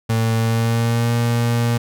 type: tone with pitch glide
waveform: 35% pulse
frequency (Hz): 113.2 to 118.08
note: A2 to A#2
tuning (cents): +50 to +23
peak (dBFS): -14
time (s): 0.09-1.78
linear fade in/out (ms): 10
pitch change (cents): +73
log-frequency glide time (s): 0.39-1.13
effects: none